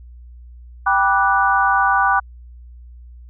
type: chord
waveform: sine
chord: G major seventh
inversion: none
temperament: equal with one note detuned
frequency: 784 / 975.9 / 1174.7 / 1480 Hz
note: G5 / B5 / D6 / F#6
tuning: 0 / -21 / 0 / 0 cents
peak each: -18 / -20 / -18 / -18 dBFS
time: 0.86-2.2 s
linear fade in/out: 10 ms
effects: added 60 Hz sine -37 dBFS peak until 3.29 s